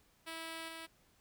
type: tone with level steps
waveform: 5% pulse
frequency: 326.3 Hz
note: E4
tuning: 18 cents flat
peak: -31 / -34 dBFS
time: 0.26-0.87 s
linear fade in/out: 20 ms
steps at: 0.68 s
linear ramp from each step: 10 ms
effects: pink hiss -70 dBFS RMS until 1.2 s